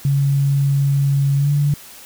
sine tone with pitch glide, 139.4 to 144.65 Hz, C#3 to D3, +10 to -26 cents, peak -13 dBFS, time 0.05-1.74 s, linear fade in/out 2 ms, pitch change +64 cents, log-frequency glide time 1.37-1.5 s, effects white hiss -40 dBFS RMS until 2.05 s

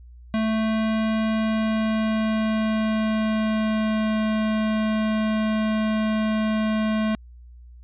square tone with pitch glide, 220 to 217.1 Hz, A3 to A3, 0 to -23 cents, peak -21 dBFS, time 0.34-7.15 s, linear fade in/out 0 ms, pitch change -23 cents, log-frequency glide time 1.3-4.2 s, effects added 60 Hz sine -42 dBFS peak until 7.83 s + resampled to 8000 Hz

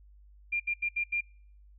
sine tone bursts at uneven times, 2395 Hz, D7, 33 cents sharp, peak -27 dBFS, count 5, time 0.52-0.6 / 0.67-0.74 / 0.82-0.89 / 0.96-1.04 / 1.12-1.21 s, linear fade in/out 10 ms, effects noise-tail reverb RT60 0.6 s tail -26 dB re dry + added 50 Hz sine -53 dBFS peak until 1.78 s

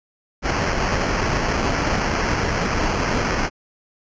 pink noise with sample-and-hold, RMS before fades -21 dBFS, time 0.42-3.5 s, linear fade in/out 50 ms, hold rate 3675 Hz, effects resampled to 16000 Hz

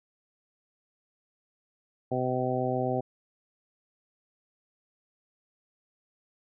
harmonic tone, 127.4 Hz, C3, 46 cents flat, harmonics 1 / 2 / 3 / 4 / 5 / 6, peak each -33 / -33 / -33 / -33 / -33 / -33 dBFS, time 2.11-3.01 s, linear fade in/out 10 ms, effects none

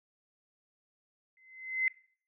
sine tone with exponential growth, 2055 Hz, C7, 32 cents flat, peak -23 dBFS, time 1.37-1.88 s, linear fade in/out 1 ms, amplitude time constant 110 ms, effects noise-tail reverb RT60 0.5 s tail -22 dB re dry

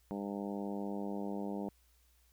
harmonic tone, 100.5 Hz, G2, 44 cents sharp, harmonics 2 / 3 / 4 / 5 / 6 / 7 / 8 / 9, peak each -39 / -43 / -45 / -47 / -49 / -50 / -51 / -52 dBFS, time 0.11-1.69 s, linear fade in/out 0 ms, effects added 60 Hz sine -67 dBFS peak until 2.32 s + white hiss -72 dBFS RMS until 2.32 s

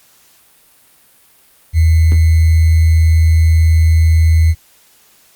sine tone with sample-and-hold, 80.9 Hz, E2, 32 cents flat, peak -6 dBFS, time 1.73-4.55 s, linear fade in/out 50 ms, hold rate 2100 Hz, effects white hiss -49 dBFS RMS until 5.35 s + Opus 48 kbps

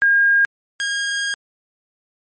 sine / sawtooth tone pair in turn, 1619 / 1625 Hz, G#6 / G#6, -45 / -38 cents, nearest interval unison, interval 7 cents, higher second, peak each -11 / -16 dBFS, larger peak first, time 0.02-0.45 / 0.8-1.34 s, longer second, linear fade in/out 0 ms, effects MP3 32 kbps

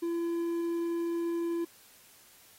triangle tone, 338.7 Hz, E4, 47 cents sharp, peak -27 dBFS, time 0.02-1.65 s, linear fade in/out 10 ms, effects white hiss -58 dBFS RMS until 2.58 s + AAC 48 kbps

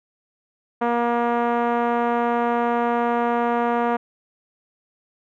5% pulse tone with low-pass filter, 237.3 Hz, A#3, 31 cents sharp, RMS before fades -21 dBFS, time 0.81-3.97 s, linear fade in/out 10 ms, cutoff 860 Hz, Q 1.1, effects none

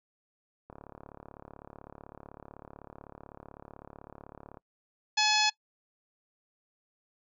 click train, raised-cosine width 1 ms, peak -32 dBFS, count 140, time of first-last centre 0.7-4.572 s, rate 35.9 Hz
harmonic tone, 852 Hz, G#5, 44 cents sharp, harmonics 1 / 2 / 3 / 4 / 5 / 6 / 7 / 8, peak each -29 / -32 / -30 / -32 / -30 / -31 / -36 / -38 dBFS, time 5.17-5.5 s, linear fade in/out 10 ms
effects noise-tail reverb RT60 0.1 s tail -23 dB re dry

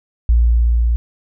sine tone with level ramp, 58.27 Hz, A#1, in tune, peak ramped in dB -8 to -12 dBFS, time 0.29-0.96 s, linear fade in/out 0 ms, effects none

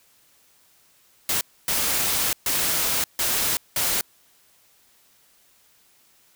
white noise bursts at uneven times, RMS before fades -23 dBFS, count 5, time 1.29-1.41 / 1.68-2.33 / 2.46-3.04 / 3.19-3.57 / 3.76-4.01 s, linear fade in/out 2 ms, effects white hiss -59 dBFS RMS until 6.35 s

